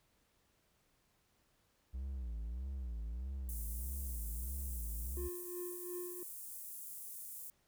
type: tone with vibrato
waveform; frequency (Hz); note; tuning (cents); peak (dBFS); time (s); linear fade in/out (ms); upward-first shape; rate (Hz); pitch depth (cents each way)
triangle; 61.1; B1; -18; -37; 1.93-5.29; 20; sine; 1.6; 180
type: high-pass noise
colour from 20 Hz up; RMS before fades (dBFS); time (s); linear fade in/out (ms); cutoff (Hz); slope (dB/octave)
pink; -48; 3.49-7.5; 0; 9300; 24
type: tone with tremolo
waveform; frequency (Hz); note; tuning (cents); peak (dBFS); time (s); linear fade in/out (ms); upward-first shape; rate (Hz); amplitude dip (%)
triangle; 355.6; F4; +31; -38; 5.17-6.23; 2; triangle; 2.8; 65
effects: pink hiss -75 dBFS RMS until 7.67 s